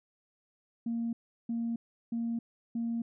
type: tone bursts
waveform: sine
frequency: 232.1 Hz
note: A#3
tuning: 7 cents flat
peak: -29 dBFS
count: 4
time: 0.86-3.02 s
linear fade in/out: 5 ms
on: 270 ms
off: 360 ms
effects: tanh soft clip ceiling -26 dBFS